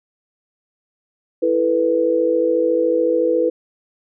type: chord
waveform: sine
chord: E suspended fourth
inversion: none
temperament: equal with one note detuned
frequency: 331.2 / 440 / 493.9 Hz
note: E4 / A4 / B4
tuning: +8 / 0 / 0 cents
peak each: -20 / -22 / -16 dBFS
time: 1.42-3.5 s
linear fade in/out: 10 ms
effects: none